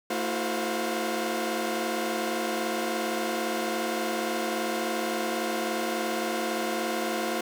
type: tone cluster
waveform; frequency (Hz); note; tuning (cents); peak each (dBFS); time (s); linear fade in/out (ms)
sawtooth; 224.5 / 327.9 / 365.3 / 520 / 707; A3 / E4 / F#4 / C5 / F5; +35 / -9 / -22 / -11 / +21; -30; 0.1-7.41; 5
effects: none